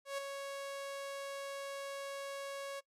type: tone with ADSR envelope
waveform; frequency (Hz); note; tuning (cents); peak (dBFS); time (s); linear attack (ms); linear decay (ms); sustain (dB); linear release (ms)
sawtooth; 554.4; C#5; 0; -31; 0.05-2.81; 130; 8; -6; 22
effects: noise-tail reverb RT60 0.1 s tail -22 dB re dry + low-pass 12000 Hz 12 dB/octave